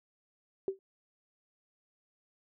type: tone with exponential decay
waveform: sine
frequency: 386.5 Hz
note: G4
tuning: 24 cents flat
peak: -25 dBFS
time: 0.68-0.79 s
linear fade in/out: 1 ms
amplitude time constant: 22 ms
effects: none